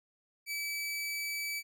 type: tone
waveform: sawtooth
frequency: 2300 Hz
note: D7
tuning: 37 cents flat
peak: -31 dBFS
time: 0.46-1.63 s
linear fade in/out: 50 ms
effects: none